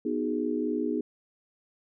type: chord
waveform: sine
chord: G# minor seventh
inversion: first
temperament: equal with one note detuned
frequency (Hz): 246.9 / 309.7 / 370 / 415.3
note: B3 / D#4 / F#4 / G#4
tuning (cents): 0 / -8 / 0 / 0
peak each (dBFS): -31 / -30 / -36 / -32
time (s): 0.05-1.01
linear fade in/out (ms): 5
effects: none